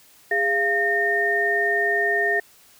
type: tone cluster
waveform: sine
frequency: 408.7 / 690 / 1830 Hz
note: G#4 / F5 / A#6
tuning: -28 / -21 / -32 cents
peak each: -25 / -26 / -20 dBFS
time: 0.31-2.4 s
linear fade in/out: 5 ms
effects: white hiss -53 dBFS RMS until 2.79 s